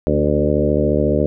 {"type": "harmonic tone with a mistuned harmonic", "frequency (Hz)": 74.2, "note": "D2", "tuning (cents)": 18, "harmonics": [1, 2, 3, 4, 5, 6, 7, 8], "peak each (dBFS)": [-22, -22, -22, -22, -22, -22, -22, -22], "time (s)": [0.07, 1.26], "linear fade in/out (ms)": 0, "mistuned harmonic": 4, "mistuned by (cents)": -26, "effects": []}